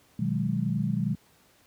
sine chord, G# minor seventh, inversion first, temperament equal, 123.47 / 155.56 / 185 / 207.7 Hz, B2 / D#3 / F#3 / G#3, 0 / 0 / 0 / 0 cents, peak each -30 dBFS, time 0.19-1.15 s, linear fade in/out 5 ms, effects pink hiss -61 dBFS RMS until 1.66 s + high-pass 80 Hz 12 dB/octave

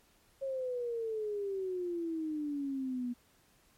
sine exponential sweep, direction down, 547 to 240.3 Hz, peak -33 dBFS, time 0.41-3.14 s, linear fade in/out 20 ms, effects pink hiss -67 dBFS RMS until 3.77 s + MP3 64 kbps

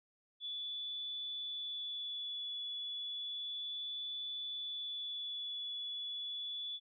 sine tone with vibrato, 3443 Hz, A7, 38 cents flat, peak -39 dBFS, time 0.4-6.8 s, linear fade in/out 50 ms, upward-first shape sine, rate 0.32 Hz, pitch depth 12 cents each way, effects none

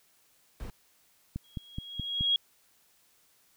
brown noise, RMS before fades -39 dBFS, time 0.6-0.7 s, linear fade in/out 0 ms
click train, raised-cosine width 5 ms, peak -22 dBFS, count 5, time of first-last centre 1.36-2.209 s, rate 4.71 Hz
sine tone with exponential growth, 3296 Hz, G#7, 14 cents flat, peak -21 dBFS, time 1.44-2.36 s, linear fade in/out 2 ms, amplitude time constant 200 ms
effects white hiss -66 dBFS RMS until 3.56 s

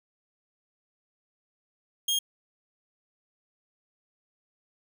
sawtooth tone, 3241 Hz, G#7, 43 cents flat, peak -21 dBFS, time 2.08-2.19 s, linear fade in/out 5 ms, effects none

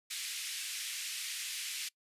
pink band-pass noise, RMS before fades -40 dBFS, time 0.1-1.89 s, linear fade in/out 10 ms, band 2200 to 12000 Hz, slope 24 dB/octave, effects noise-tail reverb RT60 0.1 s tail -24 dB re dry + resampled to 32000 Hz

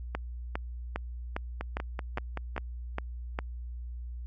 two click trains, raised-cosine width 0.5 ms, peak -16 / -19 dBFS, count 9 / 6, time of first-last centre 0.15-3.389 / 1.61-2.564 s, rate 2.47 / 5.24 Hz, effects added 60 Hz sine -36 dBFS peak until 4.26 s + MP3 48 kbps

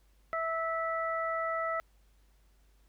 harmonic tone, 655 Hz, E5, 11 cents flat, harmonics 1 / 2 / 3, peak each -34 / -33 / -38 dBFS, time 0.33-1.8 s, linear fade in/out 0 ms, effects added 50 Hz sine -62 dBFS peak until 2.88 s + pink hiss -72 dBFS RMS until 2.88 s

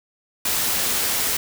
white noise, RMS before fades -22 dBFS, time 0.45-1.37 s, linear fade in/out 5 ms, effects none

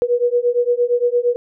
sine beating tone pair, 480 / 488.7 Hz, B4 / B4, -49 / -18 cents, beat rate 8.7 Hz, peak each -17 dBFS, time 0.02-1.36 s, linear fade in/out 0 ms, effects none

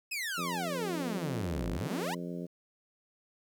sawtooth exponential two-way sweep, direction down then up, 2637 to 49.45 to 1055 Hz, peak -30 dBFS, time 0.11-2.15 s, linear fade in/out 10 ms, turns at 1.71 s
harmonic tone, 87.31 Hz, F2, in tune, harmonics 2 / 3 / 4 / 5 / 6 / 7, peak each -38 / -42 / -44 / -46 / -48 / -49 dBFS, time 0.37-2.47 s, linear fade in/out 20 ms
effects 11-bit

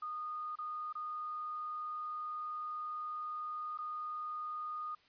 sine tone with dropouts, 1230 Hz, D#6, 20 cents flat, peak -38 dBFS, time 0.02-4.95 s, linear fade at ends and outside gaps 5 ms, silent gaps 0.556-0.586 / 0.927-0.952 / 3.776-3.786 s, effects white hiss -67 dBFS RMS until 5.08 s + resampled to 11025 Hz

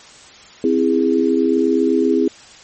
sine chord, C augmented, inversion none, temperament equal with one note detuned, 261.6 / 329.6 / 410.3 Hz, C4 / E4 / G#4, 0 / 0 / -21 cents, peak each -17 dBFS, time 0.64-2.28 s, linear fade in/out 2 ms, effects white hiss -42 dBFS RMS until 2.63 s + MP3 32 kbps

